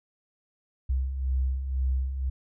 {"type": "beating tone pair", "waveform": "sine", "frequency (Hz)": [63.7, 65.7], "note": ["C2", "C2"], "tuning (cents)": [-46, 8], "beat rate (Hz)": 2, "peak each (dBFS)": [-33, -25], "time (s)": [0.89, 2.3], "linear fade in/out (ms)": 10, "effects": []}